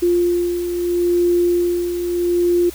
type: beating tone pair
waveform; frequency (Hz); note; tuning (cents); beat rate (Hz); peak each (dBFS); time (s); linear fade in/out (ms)
sine; 349.2 / 349.97; F4 / F4; 0 / +4; 0.77; -23 / -15; 0.02-2.7; 10
effects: added 60 Hz sine -38 dBFS peak until 2.74 s + white hiss -38 dBFS RMS until 2.74 s